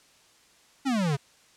square exponential sweep, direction down, 285.2 to 132.5 Hz, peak -24 dBFS, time 0.85-1.17 s, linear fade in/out 20 ms, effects white hiss -59 dBFS RMS until 1.56 s + low-pass 8000 Hz 12 dB/octave

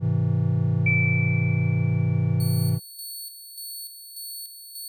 triangle chord, Ab augmented, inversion none, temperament just, 103.83 / 129.78 / 162.23 Hz, Ab2 / C3 / E3, 0 / -14 / -27 cents, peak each -22 dBFS, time 0-2.8 s, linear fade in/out 50 ms
sine tone with exponential decay, 2324 Hz, D7, 19 cents flat, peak -19 dBFS, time 0.86-2.75 s, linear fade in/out 5 ms, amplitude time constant 410 ms
10% pulse tone with tremolo, 4435 Hz, C#8, in tune, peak -27 dBFS, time 2.4-4.88 s, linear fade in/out 2 ms, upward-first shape square, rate 1.7 Hz, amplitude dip 55%
effects none

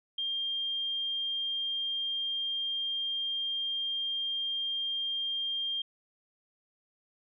sine tone, 3200 Hz, G7, 35 cents sharp, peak -30 dBFS, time 0.18-5.82 s, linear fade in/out 5 ms, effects none

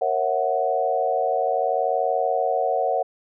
sine chord, F# dominant seventh, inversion first, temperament equal with one note detuned, 466.2 / 546.4 / 659.3 / 740 Hz, A#4 / C#5 / E5 / F#5, 0 / -25 / 0 / 0 cents, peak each -27 / -25 / -26 / -23 dBFS, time 0.01-3.03 s, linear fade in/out 10 ms, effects none

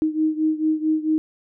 sine beating tone pair, 311.1 / 315.6 Hz, D#4 / D#4, 0 / +25 cents, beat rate 4.5 Hz, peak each -20 / -23 dBFS, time 0.02-1.18 s, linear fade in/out 0 ms, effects none

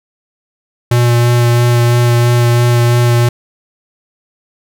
square tone with vibrato, 120 Hz, B2, 49 cents flat, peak -8 dBFS, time 0.91-3.29 s, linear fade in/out 5 ms, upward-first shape sine, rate 3 Hz, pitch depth 14 cents each way, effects none

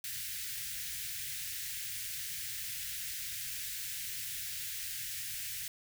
white band-stop noise, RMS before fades -40 dBFS, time 0.04-5.68 s, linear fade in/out 2 ms, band 150 to 1600 Hz, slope 48 dB/octave, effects none

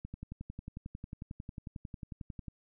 click train, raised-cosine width 5 ms, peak -29 dBFS, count 28, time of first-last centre 0.05-2.482 s, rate 11.1 Hz, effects none

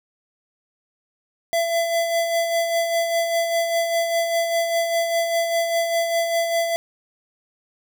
square tone with tremolo, 672 Hz, E5, 33 cents sharp, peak -18 dBFS, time 1.53-6.76 s, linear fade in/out 0 ms, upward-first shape sine, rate 5 Hz, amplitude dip 45%, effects none

